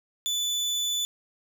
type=tone; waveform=30% pulse; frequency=3486 Hz; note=A7; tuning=17 cents flat; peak=-23 dBFS; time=0.26-1.05 s; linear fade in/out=0 ms; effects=none